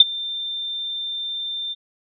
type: tone with ADSR envelope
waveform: sine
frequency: 3582 Hz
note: A7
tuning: 30 cents sharp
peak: -3 dBFS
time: 0-1.75 s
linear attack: 4 ms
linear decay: 28 ms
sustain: -22 dB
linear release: 31 ms
effects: none